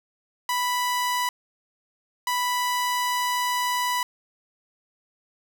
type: tone pair in turn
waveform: sawtooth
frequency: 987.8 / 987.8 Hz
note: B5 / B5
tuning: 0 / 0 cents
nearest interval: unison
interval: 0 cents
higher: neither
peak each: -19 dBFS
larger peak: neither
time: 0.49-1.29 / 2.27-4.03 s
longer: second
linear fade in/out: 2 ms
effects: none